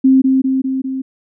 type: tone with echo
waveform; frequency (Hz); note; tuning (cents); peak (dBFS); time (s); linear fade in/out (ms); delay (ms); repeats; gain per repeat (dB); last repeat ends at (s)
sine; 264.2; C4; +17; -6; 0.04-0.22; 10; 200; 4; -3; 1.02
effects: none